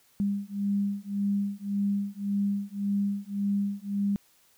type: beating tone pair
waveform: sine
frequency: 200 / 201.8 Hz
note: G3 / G#3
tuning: +35 / -49 cents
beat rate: 1.8 Hz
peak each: -29 dBFS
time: 0.2-4.16 s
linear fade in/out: 0 ms
effects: white hiss -63 dBFS RMS until 4.57 s